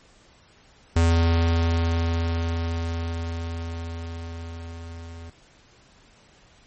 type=tone with level ramp; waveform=square; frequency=83.5 Hz; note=E2; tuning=23 cents sharp; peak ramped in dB=-16 to -38 dBFS; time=0.96-5.3 s; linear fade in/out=5 ms; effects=pink hiss -55 dBFS RMS until 6.66 s + MP3 32 kbps